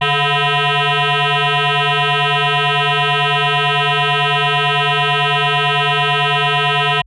sine tone with frequency modulation, 1009 Hz, B5, 37 cents sharp, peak -11 dBFS, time 0.01-7.02 s, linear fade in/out 10 ms, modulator 287 Hz, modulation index 7.9, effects tanh soft clip ceiling -8 dBFS + added 50 Hz sine -46 dBFS peak until 7.06 s

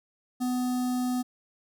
square tone with notch filter, 250 Hz, B3, 21 cents sharp, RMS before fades -28 dBFS, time 0.4-1.23 s, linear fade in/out 20 ms, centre 2300 Hz, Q 0.58, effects none

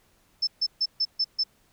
sine tone bursts, 5274 Hz, E8, in tune, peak -21 dBFS, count 6, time 0.42-1.438 s, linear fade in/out 10 ms, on 53 ms, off 140 ms, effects pink hiss -64 dBFS RMS until 1.72 s

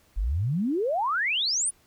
sine exponential sweep, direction up, 41.12 to 10090 Hz, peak -23 dBFS, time 0.16-1.71 s, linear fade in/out 20 ms, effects pink hiss -62 dBFS RMS until 1.86 s

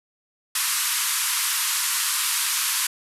white band-pass noise, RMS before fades -24 dBFS, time 0.55-2.87 s, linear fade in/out 5 ms, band 930 to 13000 Hz, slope 96 dB/octave, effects none

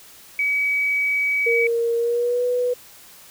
sine tone, 2274 Hz, C#7, 44 cents sharp, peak -18 dBFS, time 0.39-1.67 s, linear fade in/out 2 ms
sine tone with pitch glide, 466.2 to 493.1 Hz, A#4 to B4, 0 to -3 cents, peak -18 dBFS, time 1.46-2.74 s, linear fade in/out 10 ms, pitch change +97 cents, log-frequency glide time 1.97-2.45 s
effects white hiss -46 dBFS RMS until 3.3 s

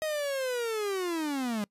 45% pulse linear sweep, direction down, 632 to 200.4 Hz, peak -29 dBFS, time 0.02-1.64 s, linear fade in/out 0 ms, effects noise-tail reverb RT60 0.1 s tail -25 dB re dry + resampled to 32000 Hz

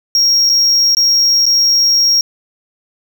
triangle tone with dropouts, 5588 Hz, F8, in tune, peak -7 dBFS, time 0.15-2.21 s, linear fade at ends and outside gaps 1 ms, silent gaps 0.493-0.497 / 0.949-0.969 / 1.456-1.464 s, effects none

